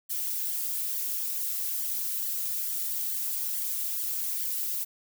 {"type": "noise with flanger", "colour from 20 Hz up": "violet", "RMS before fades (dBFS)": -31, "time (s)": [0.09, 4.85], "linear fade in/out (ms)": 20, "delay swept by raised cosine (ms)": [0.76, 4.86], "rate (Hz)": 2.3, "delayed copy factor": -1, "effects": []}